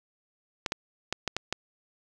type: clicks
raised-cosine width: 0.2 ms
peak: -11 dBFS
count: 6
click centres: 0.662 / 0.721 / 1.126 / 1.277 / 1.366 / 1.526 s
effects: none